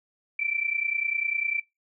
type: tone pair together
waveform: sine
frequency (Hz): 2319 / 2349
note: D7 / D7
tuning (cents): -22 / 0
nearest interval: unison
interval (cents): 22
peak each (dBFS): -28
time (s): 0.39-1.6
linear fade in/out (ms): 5
effects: noise-tail reverb RT60 0.2 s tail -22 dB re dry